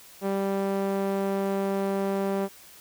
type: tone with band-pass filter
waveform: sawtooth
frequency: 196 Hz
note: G3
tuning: in tune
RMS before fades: -27 dBFS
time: 0.21-2.49 s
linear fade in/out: 50 ms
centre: 490 Hz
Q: 0.94
effects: white hiss -50 dBFS RMS until 2.8 s